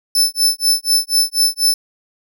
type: tone with tremolo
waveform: sawtooth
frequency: 5274 Hz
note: E8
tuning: in tune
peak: -7 dBFS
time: 0.15-1.74 s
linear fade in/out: 2 ms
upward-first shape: sine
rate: 4.1 Hz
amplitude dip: 100%
effects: none